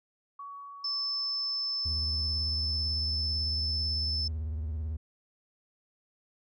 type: tone with exponential decay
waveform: sine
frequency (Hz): 1126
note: C#6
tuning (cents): +27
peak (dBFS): -39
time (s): 0.39-4.17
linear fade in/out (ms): 5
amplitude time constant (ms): 820
type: tone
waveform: sine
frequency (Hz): 5270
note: E8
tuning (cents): -1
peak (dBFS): -29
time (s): 0.84-4.28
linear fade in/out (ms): 5
type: tone with vibrato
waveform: triangle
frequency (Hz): 77.78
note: D#2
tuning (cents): 0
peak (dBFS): -29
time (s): 1.85-4.97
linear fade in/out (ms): 10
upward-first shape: triangle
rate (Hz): 18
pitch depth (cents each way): 150
effects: tanh soft clip ceiling -19 dBFS